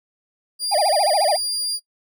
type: tone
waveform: 30% pulse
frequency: 4802 Hz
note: D8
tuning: 38 cents sharp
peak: -18 dBFS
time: 0.59-1.8 s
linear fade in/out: 50 ms
type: tone with vibrato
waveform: triangle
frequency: 700 Hz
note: F5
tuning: 4 cents sharp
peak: -14 dBFS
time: 0.71-1.37 s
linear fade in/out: 20 ms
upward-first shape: sine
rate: 14 Hz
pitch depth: 300 cents each way
effects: noise-tail reverb RT60 0.1 s tail -21 dB re dry